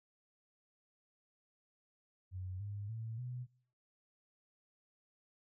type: tone with pitch steps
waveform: sine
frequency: 92.5 / 102.04 / 112.57 / 124.19 Hz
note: F#2 / G#2 / A2 / B2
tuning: 0 / -30 / +40 / +10 cents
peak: -40 dBFS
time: 2.31-3.47 s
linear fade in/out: 50 ms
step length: 290 ms
effects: noise-tail reverb RT60 0.7 s tail -26 dB re dry